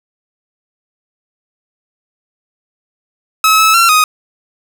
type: tone with pitch steps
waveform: sawtooth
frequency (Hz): 1288 / 1301 / 1362 / 1250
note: E6 / E6 / F6 / D#6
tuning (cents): -41 / -23 / -44 / +8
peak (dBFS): -3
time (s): 3.44-4.04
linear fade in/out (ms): 2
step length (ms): 150
effects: none